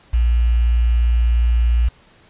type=tone with quantisation; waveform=sine; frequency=58.6 Hz; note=A#1; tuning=10 cents sharp; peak=-12 dBFS; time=0.13-1.89 s; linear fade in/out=10 ms; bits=6; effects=pink hiss -51 dBFS RMS until 2.29 s + resampled to 8000 Hz